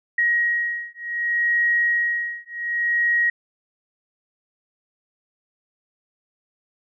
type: beating tone pair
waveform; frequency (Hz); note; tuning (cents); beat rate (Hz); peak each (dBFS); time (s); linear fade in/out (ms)
sine; 1892 / 1892.66; A#6 / A#6; +25 / +26; 0.66; -22; 0.18-3.3; 5
effects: none